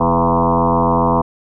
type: tone with frequency modulation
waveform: sine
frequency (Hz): 588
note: D5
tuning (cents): +2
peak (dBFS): -11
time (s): 0-1.22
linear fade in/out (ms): 10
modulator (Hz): 87.4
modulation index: 5.7
effects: none